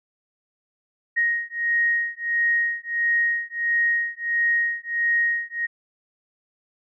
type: beating tone pair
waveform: sine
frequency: 1873 / 1874.5 Hz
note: A#6 / A#6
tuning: +8 / +9 cents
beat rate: 1.5 Hz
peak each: -23 dBFS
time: 1.16-5.67 s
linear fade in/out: 20 ms
effects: none